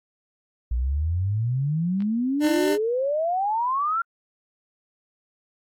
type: exponential sweep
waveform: sine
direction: up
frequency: 57 to 1396.9 Hz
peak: -21 dBFS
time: 0.71-4.02 s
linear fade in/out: 5 ms
type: clicks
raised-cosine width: 0.3 ms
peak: -28 dBFS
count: 2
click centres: 2.005 / 2.022 s
type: tone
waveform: 25% pulse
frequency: 299.3 Hz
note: D4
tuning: 33 cents sharp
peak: -18 dBFS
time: 2.4-2.78 s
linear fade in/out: 50 ms
effects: AAC 64 kbps